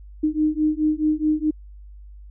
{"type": "beating tone pair", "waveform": "sine", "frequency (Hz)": [304.8, 309.5], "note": ["D#4", "D#4"], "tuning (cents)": [-36, -9], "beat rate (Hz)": 4.7, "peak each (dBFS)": -21, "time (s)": [0.23, 1.51], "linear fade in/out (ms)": 10, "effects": ["added 50 Hz sine -39 dBFS peak until 2.3 s"]}